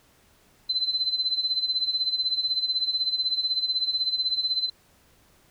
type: tone with tremolo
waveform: sine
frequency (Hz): 4057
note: B7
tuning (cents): +46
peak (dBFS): -20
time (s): 0.69-4.7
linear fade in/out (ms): 10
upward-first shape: sine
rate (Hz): 16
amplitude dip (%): 75
effects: pink hiss -60 dBFS RMS until 5.5 s